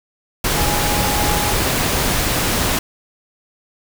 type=tone in noise; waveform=sine; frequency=830.6 Hz; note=G#5; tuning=in tune; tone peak=-23 dBFS; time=0.57-1.53 s; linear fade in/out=5 ms; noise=pink; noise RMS=-18 dBFS; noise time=0.44-2.79 s; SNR=-8 dB; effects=none